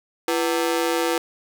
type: ring-modulated tone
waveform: sawtooth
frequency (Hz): 415.3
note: G#4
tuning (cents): 0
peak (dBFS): -13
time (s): 0.28-1.18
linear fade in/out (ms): 2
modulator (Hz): 76.7
effects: none